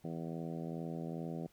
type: harmonic tone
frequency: 82.41 Hz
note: E2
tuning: in tune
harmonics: 2 / 3 / 4 / 5 / 6 / 7 / 8 / 9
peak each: -41 / -45 / -47 / -49 / -51 / -52 / -53 / -54 dBFS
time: 0.04-1.47 s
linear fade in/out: 5 ms
effects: pink hiss -69 dBFS RMS until 1.52 s